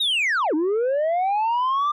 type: linear two-way sweep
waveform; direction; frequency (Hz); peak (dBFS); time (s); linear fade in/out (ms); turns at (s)
sine; down then up; 3847 to 293.7 to 1200; -16; 0-1.92; 10; 0.54
effects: tanh soft clip ceiling -18 dBFS